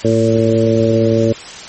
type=harmonic tone with a mistuned harmonic; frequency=113.1 Hz; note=A2; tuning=48 cents sharp; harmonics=1 / 2 / 3 / 4 / 5; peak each=-16 / -16 / -16 / -16 / -16 dBFS; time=0.04-1.33 s; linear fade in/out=10 ms; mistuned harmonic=1; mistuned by=-41 cents; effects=white hiss -31 dBFS RMS until 1.68 s + MP3 32 kbps